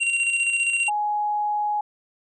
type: tone with tremolo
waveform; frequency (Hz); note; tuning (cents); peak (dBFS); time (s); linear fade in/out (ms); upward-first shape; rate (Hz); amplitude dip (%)
square; 2758; F7; -22; -19; 0-0.9; 20; square; 15; 40
type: tone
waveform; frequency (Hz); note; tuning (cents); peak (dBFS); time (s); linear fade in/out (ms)
sine; 836; G#5; +11; -21; 0.88-1.81; 5
effects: resampled to 22050 Hz